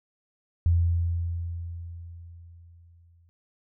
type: tone with exponential decay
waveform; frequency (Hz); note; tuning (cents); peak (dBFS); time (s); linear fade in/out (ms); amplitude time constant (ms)
sine; 85.1; F2; -44; -17; 0.66-3.29; 0; 570
effects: none